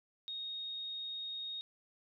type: tone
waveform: sine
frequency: 3729 Hz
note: A#7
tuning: in tune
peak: -39 dBFS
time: 0.28-1.61 s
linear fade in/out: 0 ms
effects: none